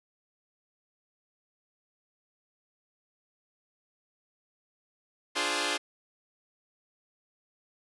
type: chord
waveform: 5% pulse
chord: D half-diminished seventh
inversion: none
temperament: equal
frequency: 293.7 / 349.2 / 415.3 / 523.3 Hz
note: D4 / F4 / Ab4 / C5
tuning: 0 / 0 / 0 / 0 cents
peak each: -22 dBFS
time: 5.35-5.78 s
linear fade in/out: 20 ms
effects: resampled to 24000 Hz